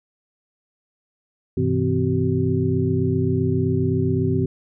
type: tone cluster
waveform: sine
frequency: 97.7 / 125.3 / 161.1 / 257.3 / 380.3 Hz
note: G2 / B2 / E3 / C4 / F#4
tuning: -5 / +25 / -39 / -29 / +48 cents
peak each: -24 dBFS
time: 1.57-4.46 s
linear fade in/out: 5 ms
effects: none